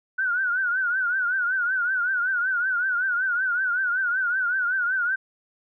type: tone with vibrato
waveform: sine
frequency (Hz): 1480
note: F#6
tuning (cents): 0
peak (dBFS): -21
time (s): 0.18-5.16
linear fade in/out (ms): 10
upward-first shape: triangle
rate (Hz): 5.3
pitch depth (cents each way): 120
effects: none